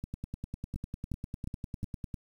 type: two click trains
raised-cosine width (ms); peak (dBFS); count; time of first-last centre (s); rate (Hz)
5; -24 / -24; 22 / 4; 0.04-2.142 / 0.76-1.831; 9.99 / 2.8
effects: 9-bit